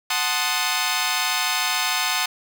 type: chord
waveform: 10% pulse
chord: F# diminished seventh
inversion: none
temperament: equal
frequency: 740 / 880 / 1046.5 / 1244.5 Hz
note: F#5 / A5 / C6 / Eb6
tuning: 0 / 0 / 0 / 0 cents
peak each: -18 dBFS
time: 0.1-2.26 s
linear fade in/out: 5 ms
effects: none